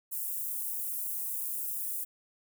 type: high-pass noise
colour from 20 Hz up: white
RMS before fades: -35 dBFS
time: 0.11-2.05 s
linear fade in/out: 20 ms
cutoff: 9800 Hz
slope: 24 dB/octave
effects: none